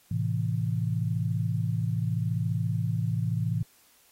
sine chord, A minor, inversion none, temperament equal, 110 / 130.81 / 164.81 Hz, A2 / C3 / E3, 0 / 0 / 0 cents, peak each -28 / -31 / -30 dBFS, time 0.11-3.63 s, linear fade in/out 5 ms, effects white hiss -61 dBFS RMS until 4.11 s + AAC 48 kbps

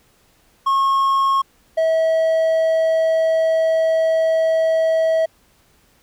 triangle tone pair in turn, 1087 / 646.3 Hz, C#6 / E5, -34 / -34 cents, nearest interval major sixth, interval 900 cents, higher first, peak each -12 dBFS, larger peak neither, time 0.66-1.42 / 1.77-5.26 s, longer second, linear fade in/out 10 ms, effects pink hiss -57 dBFS RMS until 6.02 s

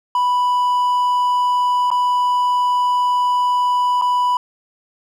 triangle tone with dropouts, 987.8 Hz, B5, in tune, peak -12 dBFS, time 0.15-4.37 s, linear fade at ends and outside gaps 2 ms, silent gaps 1.904-1.914 / 4.014-4.02 s, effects none

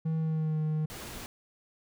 triangle tone with pitch glide, 160.1 to 154.91 Hz, D#3 to D#3, +50 to -7 cents, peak -25 dBFS, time 0.05-0.86 s, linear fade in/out 10 ms, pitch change -57 cents, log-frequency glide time 0.18-0.6 s
pink noise, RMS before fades -42 dBFS, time 0.9-1.26 s, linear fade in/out 0 ms
effects none

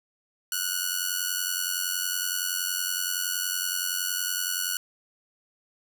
5% pulse tone with amplitude modulation, 1467 Hz, F#6, 15 cents flat, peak -12 dBFS, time 0.52-4.77 s, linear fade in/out 2 ms, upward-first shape sine, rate 90.7 Hz, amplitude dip 70%, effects none

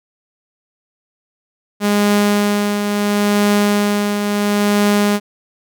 sawtooth tone with tremolo, 205.6 Hz, G#3, 17 cents flat, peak -7 dBFS, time 1.8-5.2 s, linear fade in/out 50 ms, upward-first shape triangle, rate 0.73 Hz, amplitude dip 50%, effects none

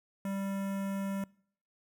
square tone with notch filter, 196 Hz, G3, in tune, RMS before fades -35 dBFS, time 0.25-1.24 s, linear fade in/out 2 ms, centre 4300 Hz, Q 0.66, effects noise-tail reverb RT60 0.6 s tail -24 dB re dry

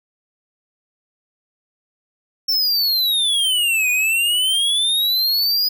square exponential two-way sweep, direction down then up, 5430 to 2452 to 4983 Hz, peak -16 dBFS, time 2.48-5.69 s, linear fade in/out 10 ms, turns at 3.9 s, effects none

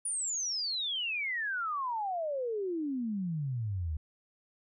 sine exponential sweep, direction down, 9780 to 73.42 Hz, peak -31 dBFS, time 0.05-3.97 s, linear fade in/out 5 ms, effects none

